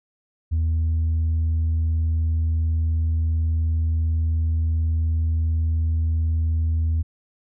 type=tone; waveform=sine; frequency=80.7 Hz; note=E2; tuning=36 cents flat; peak=-16 dBFS; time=0.51-7.03 s; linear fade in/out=20 ms; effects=tanh soft clip ceiling -17 dBFS